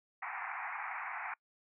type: band-pass noise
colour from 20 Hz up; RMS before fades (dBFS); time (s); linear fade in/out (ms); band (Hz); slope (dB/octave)
pink; -41; 0.22-1.34; 5; 730 to 2400; 96
effects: noise-tail reverb RT60 0.1 s tail -26 dB re dry